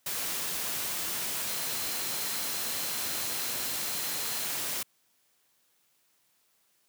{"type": "tone in noise", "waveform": "sine", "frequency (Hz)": 4109, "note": "C8", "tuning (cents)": -32, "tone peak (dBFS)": -43, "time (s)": [1.48, 4.46], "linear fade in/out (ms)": 5, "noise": "white", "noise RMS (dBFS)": -33, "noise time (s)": [0.06, 4.83], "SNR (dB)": -13, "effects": ["white hiss -70 dBFS RMS until 6.88 s", "high-pass 100 Hz 12 dB/octave"]}